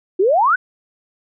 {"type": "exponential sweep", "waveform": "sine", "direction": "up", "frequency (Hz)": [350, 1568], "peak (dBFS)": -11, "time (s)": [0.19, 0.56], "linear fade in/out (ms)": 10, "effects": []}